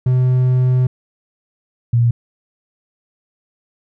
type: tone pair in turn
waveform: triangle / sine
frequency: 127.2 / 118.28 Hz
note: C3 / A#2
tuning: -48 / +26 cents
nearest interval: minor second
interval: 126 cents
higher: first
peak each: -9 / -10 dBFS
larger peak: first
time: 0.06-0.87 / 1.93-2.11 s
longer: first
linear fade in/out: 5 ms
effects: none